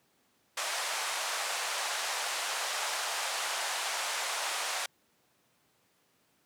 pink band-pass noise, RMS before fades -34 dBFS, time 0.57-4.86 s, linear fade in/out 5 ms, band 660 to 9900 Hz, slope 24 dB/octave, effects pink hiss -70 dBFS RMS until 6.45 s + high-pass 150 Hz 12 dB/octave

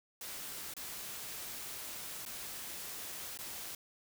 white noise with dropouts, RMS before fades -44 dBFS, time 0.21-3.75 s, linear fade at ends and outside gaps 2 ms, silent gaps 0.738-0.766 / 2.252-2.261 / 3.375-3.388 s, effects none

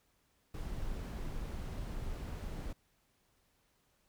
brown noise, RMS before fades -40 dBFS, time 0.54-2.73 s, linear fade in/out 5 ms, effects pink hiss -74 dBFS RMS until 4.08 s

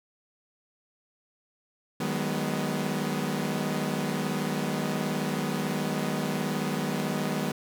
sawtooth chord, G# minor seventh, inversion second, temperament equal with one note detuned, 155.56 / 189.1 / 207.7 / 246.9 Hz, D#3 / F#3 / G#3 / B3, 0 / +38 / 0 / 0 cents, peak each -29 dBFS, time 2-7.52 s, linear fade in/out 5 ms, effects none

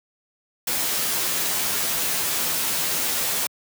white noise with comb filter, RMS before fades -24 dBFS, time 0.67-3.47 s, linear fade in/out 5 ms, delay 12 ms, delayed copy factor +0.7, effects high-pass 100 Hz 12 dB/octave

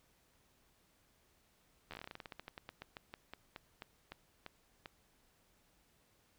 slowing click train, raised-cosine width 0.3 ms, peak -30 dBFS, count 27, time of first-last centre 1.91-4.859 s, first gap 12 ms, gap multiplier 1.15, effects pink hiss -72 dBFS RMS until 6.38 s

